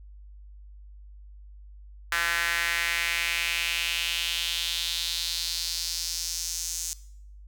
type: tone with high-pass filter sweep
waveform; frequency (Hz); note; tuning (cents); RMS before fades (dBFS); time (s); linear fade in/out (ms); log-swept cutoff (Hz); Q
sawtooth; 170; F3; -46; -29; 2.12-6.93; 0; 1600 to 6600; 2.9
effects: noise-tail reverb RT60 0.7 s tail -19 dB re dry + added 50 Hz sine -44 dBFS peak until 7.47 s